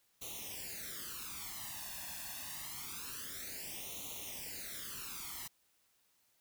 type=noise with flanger; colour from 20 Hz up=white; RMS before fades=-45 dBFS; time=0.21-5.48 s; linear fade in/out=10 ms; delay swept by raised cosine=0.3 to 1.15 ms; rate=0.26 Hz; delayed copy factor=+0.95; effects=white hiss -74 dBFS RMS until 6.4 s